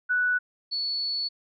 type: tone pair in turn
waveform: sine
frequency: 1480 / 4426 Hz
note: F#6 / C#8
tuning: 0 / -3 cents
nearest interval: octave + perfect fifth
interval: 1897 cents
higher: second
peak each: -21 / -26 dBFS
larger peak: first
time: 0.09-0.39 / 0.71-1.29 s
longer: second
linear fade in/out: 20 ms
effects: none